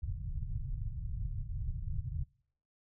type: low-pass noise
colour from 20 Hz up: pink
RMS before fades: -37 dBFS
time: 0.02-2.24 s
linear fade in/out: 10 ms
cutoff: 140 Hz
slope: 48 dB/octave
effects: noise-tail reverb RT60 0.6 s tail -25 dB re dry